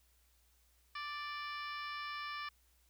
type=harmonic tone; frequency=587.3 Hz; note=D5; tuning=in tune; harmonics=2 / 3 / 4 / 5 / 6 / 7 / 8 / 9; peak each=-43 / -47 / -48 / -53 / -55 / -57 / -58 / -54 dBFS; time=0.95-2.49 s; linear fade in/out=5 ms; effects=added 60 Hz sine -70 dBFS peak until 2.89 s + white hiss -73 dBFS RMS until 2.89 s